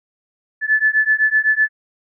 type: beating tone pair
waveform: sine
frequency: 1733 / 1740.9 Hz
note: A6 / A6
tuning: -27 / -19 cents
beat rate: 7.9 Hz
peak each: -16 dBFS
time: 0.61-1.69 s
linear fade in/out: 50 ms
effects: none